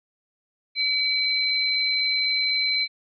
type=tone pair together; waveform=sine; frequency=2282 / 4066 Hz; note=C#7 / B7; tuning=+50 / +50 cents; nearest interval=minor seventh; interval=1000 cents; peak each=-25 / -22 dBFS; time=0.75-2.88 s; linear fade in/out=50 ms; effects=none